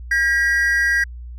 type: tone pair together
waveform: triangle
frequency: 1616.2 / 1922 Hz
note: G#6 / B6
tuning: -48 / -48 cents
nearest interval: minor third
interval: 300 cents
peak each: -16 dBFS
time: 0.11-1.04 s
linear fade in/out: 5 ms
effects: added 60 Hz sine -31 dBFS peak until 1.38 s